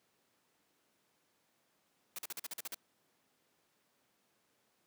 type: noise bursts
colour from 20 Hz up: white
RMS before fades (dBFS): -42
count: 9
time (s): 2.16-2.746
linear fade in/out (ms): 2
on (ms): 26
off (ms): 44
effects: pink hiss -75 dBFS RMS until 4.86 s + high-pass 200 Hz 12 dB/octave